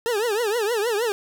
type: tone with vibrato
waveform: 40% pulse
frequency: 443.2 Hz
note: A4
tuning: 13 cents sharp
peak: -20 dBFS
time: 0.06-1.12 s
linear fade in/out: 0 ms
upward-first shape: triangle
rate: 6.4 Hz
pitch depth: 210 cents each way
effects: none